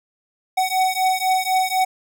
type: beating tone pair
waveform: square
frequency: 748 / 752 Hz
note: F#5 / F#5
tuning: +19 / +28 cents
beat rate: 4 Hz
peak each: -21 dBFS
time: 0.57-1.85 s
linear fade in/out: 10 ms
effects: none